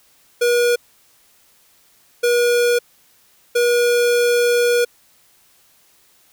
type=tone bursts at uneven times; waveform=square; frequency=480.8 Hz; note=B4; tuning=46 cents flat; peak=-14 dBFS; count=3; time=0.41-0.76 / 2.23-2.79 / 3.55-4.85 s; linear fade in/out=10 ms; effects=white hiss -55 dBFS RMS until 6.32 s